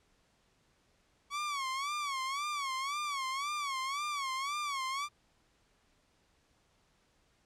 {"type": "tone with vibrato", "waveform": "sawtooth", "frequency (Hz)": 1120, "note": "C#6", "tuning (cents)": 18, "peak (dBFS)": -30, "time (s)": [1.3, 5.09], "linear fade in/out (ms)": 50, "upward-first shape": "sine", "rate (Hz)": 1.9, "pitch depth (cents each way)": 120, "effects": ["pink hiss -71 dBFS RMS until 7.45 s", "low-pass 8000 Hz 12 dB/octave"]}